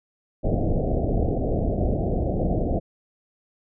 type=low-pass noise; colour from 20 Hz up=pink; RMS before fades=-23 dBFS; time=0.43-2.8 s; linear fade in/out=20 ms; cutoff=730 Hz; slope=96 dB/octave; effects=none